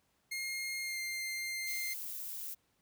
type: tone with pitch glide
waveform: sawtooth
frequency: 2135 to 2101 Hz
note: C7 to C7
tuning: +34 to +7 cents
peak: -33 dBFS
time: 0.31-1.94 s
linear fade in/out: 10 ms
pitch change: -27 cents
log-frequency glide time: 0.81-1 s
type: noise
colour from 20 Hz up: violet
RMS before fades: -42 dBFS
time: 1.66-2.55 s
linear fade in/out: 20 ms
effects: pink hiss -75 dBFS RMS until 2.81 s + high-pass 60 Hz 12 dB/octave